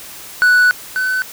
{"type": "tone pair in turn", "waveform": "triangle", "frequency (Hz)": [1480, 1512.8], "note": ["F#6", "F#6"], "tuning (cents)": [0, 38], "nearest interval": "unison", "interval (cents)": 38, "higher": "second", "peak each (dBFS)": [-6, -13], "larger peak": "first", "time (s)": [[0.42, 0.71], [0.96, 1.22]], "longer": "first", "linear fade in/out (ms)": 0, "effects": ["white hiss -34 dBFS RMS until 1.32 s"]}